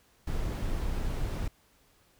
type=noise; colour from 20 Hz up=brown; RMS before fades=-31 dBFS; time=0.27-1.48 s; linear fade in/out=5 ms; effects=pink hiss -65 dBFS RMS until 2.19 s